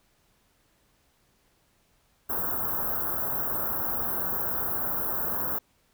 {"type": "band-stop noise", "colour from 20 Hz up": "white", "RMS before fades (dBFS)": -29, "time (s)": [2.29, 5.59], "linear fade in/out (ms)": 10, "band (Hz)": [1500, 13000], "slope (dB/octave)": 48, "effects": ["pink hiss -67 dBFS RMS until 5.93 s"]}